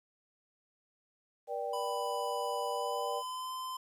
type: chord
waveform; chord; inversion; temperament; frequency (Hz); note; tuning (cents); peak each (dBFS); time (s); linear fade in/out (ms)
sine; G minor; first; equal with one note detuned; 477.9 / 587.3 / 784; Bb4 / D5 / G5; +43 / 0 / 0; -38; 1.47-3.23; 50
type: tone with pitch glide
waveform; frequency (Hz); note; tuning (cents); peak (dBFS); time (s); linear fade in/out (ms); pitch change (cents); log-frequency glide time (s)
square; 993 to 1029.2; B5 to C6; +9 to -29; -38; 1.73-3.77; 5; +62; 2.72-3.54
effects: resampled to 32000 Hz + 11-bit